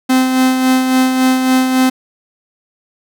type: tone with tremolo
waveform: 45% pulse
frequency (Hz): 258.5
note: C4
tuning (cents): -21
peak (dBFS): -8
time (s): 0.09-1.9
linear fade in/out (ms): 10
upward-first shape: sine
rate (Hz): 3.6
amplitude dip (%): 45
effects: none